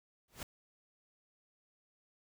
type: noise with exponential growth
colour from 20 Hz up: pink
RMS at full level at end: -39 dBFS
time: 0.28-0.43 s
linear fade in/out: 2 ms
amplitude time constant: 31 ms
effects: none